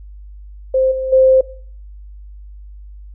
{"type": "tone with level steps", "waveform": "sine", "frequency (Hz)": 523.3, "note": "C5", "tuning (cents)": 0, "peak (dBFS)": [-11, -18, -7], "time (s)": [0.74, 1.41], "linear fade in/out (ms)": 5, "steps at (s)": [0.91, 1.12], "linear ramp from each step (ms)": 10, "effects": ["noise-tail reverb RT60 0.5 s tail -19 dB re dry", "added 50 Hz sine -33 dBFS peak until 3.14 s"]}